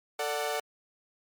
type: chord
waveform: sawtooth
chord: D major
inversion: second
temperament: equal with one note detuned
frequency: 445.6 / 587.3 / 740 Hz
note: A4 / D5 / F#5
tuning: +22 / 0 / 0 cents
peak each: -30 dBFS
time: 0.19-0.6 s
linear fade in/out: 5 ms
effects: MP3 96 kbps